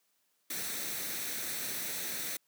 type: noise with comb filter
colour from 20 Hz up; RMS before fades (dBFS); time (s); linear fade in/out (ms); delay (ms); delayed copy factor
white; -37; 0.5-2.37; 5; 0.5; +0.5
effects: white hiss -75 dBFS RMS until 2.47 s + high-pass 150 Hz 12 dB/octave